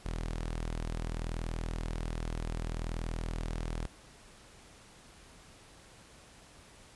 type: tone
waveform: sawtooth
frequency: 40.63 Hz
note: E1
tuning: 24 cents flat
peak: -30 dBFS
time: 0.05-3.87 s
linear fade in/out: 10 ms
effects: pink hiss -56 dBFS RMS until 6.95 s + resampled to 24000 Hz